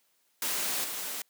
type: noise with level steps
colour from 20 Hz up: white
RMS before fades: -31 / -36 dBFS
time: 0.42-1.22 s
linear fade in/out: 2 ms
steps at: 0.84 s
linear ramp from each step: 2 ms
effects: white hiss -71 dBFS RMS until 1.29 s + high-pass 200 Hz 12 dB/octave